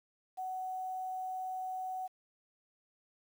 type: tone with quantisation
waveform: sine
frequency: 747 Hz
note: F#5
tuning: 16 cents sharp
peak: -36 dBFS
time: 0.37-2.08 s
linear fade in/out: 20 ms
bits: 10
effects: none